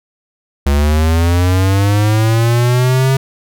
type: linear sweep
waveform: square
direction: up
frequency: 69.3 to 135 Hz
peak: -10 dBFS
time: 0.66-3.17 s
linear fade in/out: 5 ms
effects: none